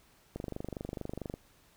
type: click train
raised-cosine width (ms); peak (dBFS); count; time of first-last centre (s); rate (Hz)
2; -24; 25; 0.36-1.34; 24.5
effects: pink hiss -64 dBFS RMS until 1.76 s